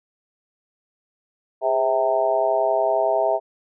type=harmonic tone with a mistuned harmonic; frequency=130.81 Hz; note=C3; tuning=in tune; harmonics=3 / 4 / 5 / 6 / 7; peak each=-26 / -28 / -19 / -26 / -27 dBFS; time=1.61-3.4 s; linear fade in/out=50 ms; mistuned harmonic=3; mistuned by=+71 cents; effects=none